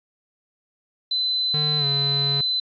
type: tone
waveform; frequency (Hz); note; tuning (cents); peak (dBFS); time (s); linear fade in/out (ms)
sine; 4030; B7; +34; -20; 1.11-2.6; 5
type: tone with pitch glide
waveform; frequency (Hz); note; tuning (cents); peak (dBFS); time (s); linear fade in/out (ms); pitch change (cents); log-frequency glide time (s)
square; 150 to 139.95; D3 to C#3; +37 to +17; -26; 1.54-2.41; 2; -120; 1.78-1.85
effects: resampled to 11025 Hz